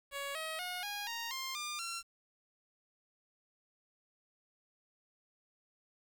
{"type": "tone with pitch steps", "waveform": "10% pulse", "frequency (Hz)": [560, 635.9, 722, 819.9, 931, 1057.1, 1200.4, 1363], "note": ["C#5", "D#5", "F#5", "G#5", "A#5", "C6", "D6", "F6"], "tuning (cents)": [18, 38, -43, -22, -2, 17, 38, -43], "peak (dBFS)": -30, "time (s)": [0.11, 2.03], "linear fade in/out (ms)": 50, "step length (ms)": 240, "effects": ["10-bit"]}